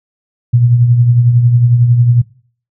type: tone with tremolo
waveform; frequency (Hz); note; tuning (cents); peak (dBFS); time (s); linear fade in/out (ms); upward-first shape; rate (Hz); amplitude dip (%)
sine; 120.5; B2; -42; -3; 0.53-2.22; 10; triangle; 11; 60
effects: noise-tail reverb RT60 0.5 s tail -22 dB re dry